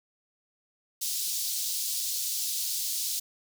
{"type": "high-pass noise", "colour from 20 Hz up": "pink", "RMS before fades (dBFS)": -31, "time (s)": [1.01, 3.2], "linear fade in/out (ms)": 10, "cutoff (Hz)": 4200, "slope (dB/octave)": 24, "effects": []}